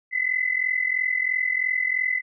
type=tone pair together; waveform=sine; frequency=2000 / 2043 Hz; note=B6 / C7; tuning=+21 / -42 cents; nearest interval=unison; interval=37 cents; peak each=-24 dBFS; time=0.11-2.22 s; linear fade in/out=50 ms; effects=none